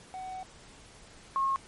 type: tone pair in turn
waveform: triangle / sine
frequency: 750 / 1081.5 Hz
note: F#5 / C#6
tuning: +23 / -43 cents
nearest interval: tritone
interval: 634 cents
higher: second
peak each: -35 / -25 dBFS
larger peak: second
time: 0.14-0.43 / 1.36-1.56 s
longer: first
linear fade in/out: 0 ms
effects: pink hiss -53 dBFS RMS until 1.67 s + MP3 48 kbps